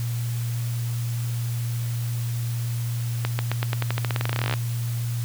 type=accelerating click train; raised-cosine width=0.3 ms; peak=-9 dBFS; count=25; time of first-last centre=3.25-4.538 s; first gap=140 ms; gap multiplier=0.9; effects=added 118 Hz sine -24 dBFS peak until 5.24 s + white hiss -40 dBFS RMS until 5.24 s